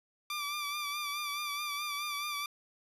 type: tone with vibrato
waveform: 15% pulse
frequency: 1174.7 Hz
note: D6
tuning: in tune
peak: -28 dBFS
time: 0.3-2.46 s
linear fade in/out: 2 ms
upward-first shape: sine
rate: 4.7 Hz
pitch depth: 41 cents each way
effects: resampled to 32000 Hz + 11-bit